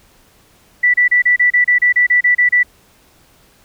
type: tone bursts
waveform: sine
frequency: 1967 Hz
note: B6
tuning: 7 cents flat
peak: -8 dBFS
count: 13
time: 0.83-2.632 s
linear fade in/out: 10 ms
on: 110 ms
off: 31 ms
effects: pink hiss -51 dBFS RMS until 3.64 s